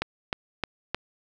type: click train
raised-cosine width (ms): 0.3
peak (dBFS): -10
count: 4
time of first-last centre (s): 0.02-0.946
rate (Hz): 3.24
effects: none